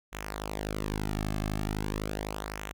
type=tone with flanger; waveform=sawtooth; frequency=51.91 Hz; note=G#1; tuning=in tune; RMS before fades=-34 dBFS; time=0.12-2.73 s; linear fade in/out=20 ms; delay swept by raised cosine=0.21 to 2.11 ms; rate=0.39 Hz; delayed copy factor=-0.75; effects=none